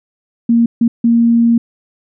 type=tone bursts at uneven times; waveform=sine; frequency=233.1 Hz; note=A#3; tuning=in tune; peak=-7 dBFS; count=3; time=0.49-0.66 / 0.81-0.88 / 1.04-1.58 s; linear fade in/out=5 ms; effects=none